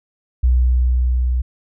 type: tone with level ramp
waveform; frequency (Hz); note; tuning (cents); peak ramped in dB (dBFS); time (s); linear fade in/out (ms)
sine; 62.1; B1; +10; -10 to -15; 0.43-1.42; 10
effects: none